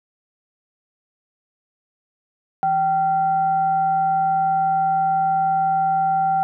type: tone with frequency modulation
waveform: sine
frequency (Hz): 774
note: G5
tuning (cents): -22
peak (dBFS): -16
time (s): 2.63-6.43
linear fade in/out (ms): 0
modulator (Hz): 609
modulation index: 0.29
effects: none